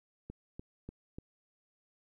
click train, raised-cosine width 3 ms, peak -30 dBFS, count 4, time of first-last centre 0.3-1.185 s, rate 3.39 Hz, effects 12-bit

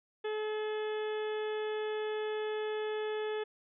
harmonic tone with a mistuned harmonic, 428.7 Hz, A4, 45 cents flat, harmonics 1 / 2 / 3 / 4 / 5 / 6 / 7 / 8, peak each -33 / -44 / -49 / -46 / -53 / -52 / -54 / -51 dBFS, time 0.24-3.44 s, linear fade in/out 10 ms, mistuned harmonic 5, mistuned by -19 cents, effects none

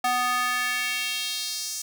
square tone with high-pass filter sweep, 247.9 Hz, B3, 7 cents sharp, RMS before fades -27 dBFS, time 0.04-1.82 s, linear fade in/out 5 ms, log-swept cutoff 840 to 6400 Hz, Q 2.1, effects none

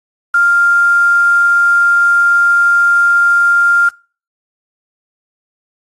sine tone with quantisation, 1396.9 Hz, F6, in tune, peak -7 dBFS, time 0.34-3.89 s, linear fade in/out 5 ms, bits 5, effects noise-tail reverb RT60 0.4 s tail -25 dB re dry + AAC 32 kbps

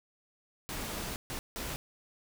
pink noise bursts at uneven times, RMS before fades -38 dBFS, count 3, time 0.69-1.16 / 1.3-1.39 / 1.56-1.76 s, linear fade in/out 0 ms, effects none

